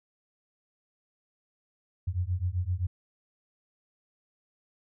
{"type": "beating tone pair", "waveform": "sine", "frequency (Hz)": [86.4, 94.1], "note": ["F2", "F#2"], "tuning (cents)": [-18, 30], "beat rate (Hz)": 7.7, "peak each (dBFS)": -30, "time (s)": [2.07, 2.87], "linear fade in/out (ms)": 10, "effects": []}